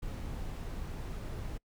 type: noise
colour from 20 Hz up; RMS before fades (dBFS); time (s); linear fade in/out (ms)
brown; -39; 0.02-1.58; 10
effects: noise-tail reverb RT60 0.1 s tail -25 dB re dry